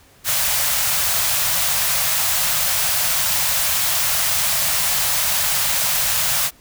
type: band-stop noise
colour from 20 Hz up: white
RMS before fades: -19 dBFS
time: 0.24-6.51 s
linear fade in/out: 50 ms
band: 180 to 550 Hz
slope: 48 dB/octave
effects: pink hiss -51 dBFS RMS until 6.6 s